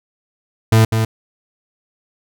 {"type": "tone with echo", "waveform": "40% pulse", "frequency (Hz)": 111.2, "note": "A2", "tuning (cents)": 19, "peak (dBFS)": -7, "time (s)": [0.72, 0.85], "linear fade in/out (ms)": 5, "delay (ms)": 200, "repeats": 1, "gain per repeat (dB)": -6, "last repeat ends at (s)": 1.05, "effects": []}